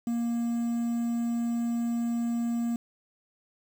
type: tone with quantisation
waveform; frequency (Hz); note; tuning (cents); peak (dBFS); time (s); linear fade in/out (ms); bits
triangle; 234.6; A#3; +11; -24; 0.07-2.76; 2; 8
effects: none